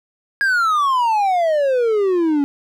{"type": "exponential sweep", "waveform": "triangle", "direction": "down", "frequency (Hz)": [1650, 278], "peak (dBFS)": -12, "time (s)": [0.41, 2.44], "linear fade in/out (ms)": 0, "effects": []}